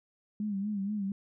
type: tone with vibrato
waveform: sine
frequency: 203.1 Hz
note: G#3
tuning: 38 cents flat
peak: -30 dBFS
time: 0.4-1.12 s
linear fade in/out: 2 ms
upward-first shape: sine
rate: 4.2 Hz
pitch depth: 84 cents each way
effects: none